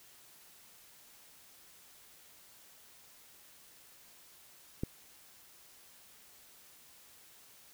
click, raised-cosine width 3 ms, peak -20 dBFS, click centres 4.835 s, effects white hiss -59 dBFS RMS until 7.73 s

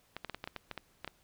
clicks, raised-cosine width 0.3 ms, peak -23 dBFS, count 11, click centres 0.166 / 0.247 / 0.297 / 0.346 / 0.441 / 0.475 / 0.563 / 0.713 / 0.777 / 1.046 / 1.077 s, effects pink hiss -68 dBFS RMS until 1.23 s

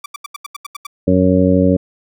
sawtooth tone bursts, 1164 Hz, D6, 16 cents flat, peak -21 dBFS, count 9, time 0.04-0.868 s, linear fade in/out 5 ms, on 20 ms, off 81 ms
harmonic tone, 92.5 Hz, F#2, in tune, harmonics 1 / 2 / 3 / 4 / 5 / 6, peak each -18 / -14 / -14 / -25 / -18 / -17 dBFS, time 1.07-1.77 s, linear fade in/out 10 ms
effects none

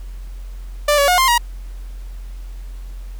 sawtooth tone with pitch steps, 589 / 566 / 721 / 1052 / 952 Hz, D5 / C#5 / F#5 / C6 / A#5, +5 / +36 / -45 / +9 / +36 cents, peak -8 dBFS, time 0.88-1.38 s, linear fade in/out 5 ms, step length 100 ms, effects added 44 Hz sine -28 dBFS peak until 3.19 s + pink hiss -50 dBFS RMS until 3.19 s

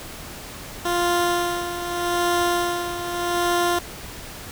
15% pulse tone with tremolo, 349.2 Hz, F4, in tune, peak -12 dBFS, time 0.85-3.79 s, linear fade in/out 5 ms, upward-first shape sine, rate 0.82 Hz, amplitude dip 65%, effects pink hiss -37 dBFS RMS until 4.51 s

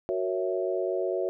sine chord, F# dominant seventh, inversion none, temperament equal, 370 / 466.2 / 554.4 / 659.3 Hz, F#4 / A#4 / C#5 / E5, 0 / 0 / 0 / 0 cents, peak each -29 / -34 / -32 / -32 dBFS, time 0.09-1.29 s, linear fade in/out 0 ms, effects none

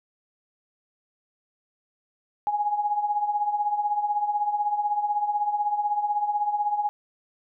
sine tone with tremolo, 830.6 Hz, G#5, in tune, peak -19 dBFS, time 2.47-6.89 s, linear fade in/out 0 ms, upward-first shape triangle, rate 16 Hz, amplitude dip 75%, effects none

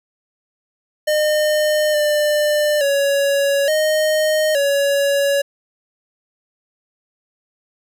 square tone with pitch steps, 608 / 597 / 560 / 619 / 562 Hz, D#5 / D5 / C#5 / D#5 / C#5, -40 / +28 / +18 / -9 / +24 cents, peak -15 dBFS, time 1.07-5.42 s, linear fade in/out 10 ms, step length 870 ms, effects none

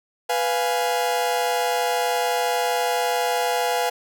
40% pulse chord, F diminished, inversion second, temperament equal, 493.9 / 698.5 / 830.6 Hz, Cb5 / F5 / Ab5, 0 / 0 / 0 cents, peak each -24 dBFS, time 0.29-3.9 s, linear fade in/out 10 ms, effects none

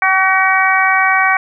harmonic tone with a mistuned harmonic, 378.7 Hz, F#4, 40 cents sharp, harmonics 2 / 3 / 4 / 5 / 6, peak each -16 / -16 / -16 / -16 / -16 dBFS, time 0.02-1.37 s, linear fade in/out 2 ms, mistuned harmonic 2, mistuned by +15 cents, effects none

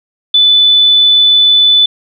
sine tone, 3493 Hz, A7, 13 cents flat, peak -4 dBFS, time 0.34-1.86 s, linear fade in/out 5 ms, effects none

